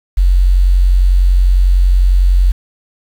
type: tone with quantisation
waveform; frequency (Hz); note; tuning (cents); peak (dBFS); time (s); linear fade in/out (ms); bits
sine; 45.48; F#1; -29; -6; 0.17-2.52; 10; 6
effects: none

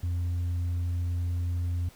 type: tone with tanh clipping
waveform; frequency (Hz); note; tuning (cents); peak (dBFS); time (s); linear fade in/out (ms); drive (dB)
sine; 87.31; F2; 0; -27; 0.03-1.89; 5; 2
effects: pink hiss -55 dBFS RMS until 1.95 s

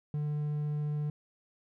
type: tone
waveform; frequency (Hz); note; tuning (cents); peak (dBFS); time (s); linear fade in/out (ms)
triangle; 148.8; D3; +23; -28; 0.14-1.1; 2
effects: none

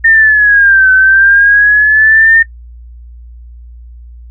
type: linear two-way sweep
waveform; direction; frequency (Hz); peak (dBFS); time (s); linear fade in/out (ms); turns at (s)
sine; down then up; 1824 to 1519 to 1824; -3; 0.04-2.43; 10; 0.91
effects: noise-tail reverb RT60 0.1 s tail -21 dB re dry + added 59 Hz sine -29 dBFS peak until 4.3 s

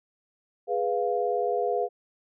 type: chord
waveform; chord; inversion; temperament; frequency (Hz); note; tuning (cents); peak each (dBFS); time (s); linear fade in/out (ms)
sine; F diminished; first; equal; 415.3 / 493.9 / 698.5; Ab4 / Cb5 / F5; 0 / 0 / 0; -28; 0.67-1.89; 50
effects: none

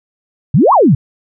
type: exponential two-way sweep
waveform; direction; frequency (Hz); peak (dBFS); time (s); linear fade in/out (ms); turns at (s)
sine; up then down; 116.1 to 1162 to 116.1; -5; 0.54-0.95; 5; 0.73
effects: none

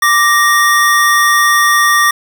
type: tone pair together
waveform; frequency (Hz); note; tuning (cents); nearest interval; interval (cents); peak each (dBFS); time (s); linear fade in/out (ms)
square; 1174.7 / 1864.7; D6 / A#6; 0 / 0; minor sixth; 800; -11; 0.02-2.11; 5
effects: none

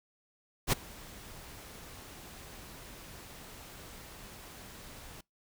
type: noise with ADSR envelope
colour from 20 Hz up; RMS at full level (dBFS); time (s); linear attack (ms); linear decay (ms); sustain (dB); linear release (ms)
pink; -25; 0.67-5.21; 55; 12; -24; 5
effects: noise-tail reverb RT60 0.2 s tail -26 dB re dry

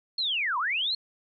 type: linear two-way sweep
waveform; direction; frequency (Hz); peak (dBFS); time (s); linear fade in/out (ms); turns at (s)
sine; down then up; 4324 to 932.3 to 4324; -25; 0.18-0.95; 5; 0.58
effects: none

